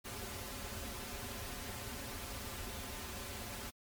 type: noise with comb filter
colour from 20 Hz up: pink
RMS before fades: -44 dBFS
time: 0.04-3.71 s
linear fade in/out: 20 ms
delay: 6.3 ms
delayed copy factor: -0.95
effects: MP3 96 kbps